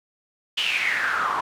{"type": "noise with band-pass filter sweep", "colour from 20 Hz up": "pink", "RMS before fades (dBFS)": -24, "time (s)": [0.57, 1.41], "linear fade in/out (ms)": 10, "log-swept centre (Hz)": [3100, 1000], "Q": 7, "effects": []}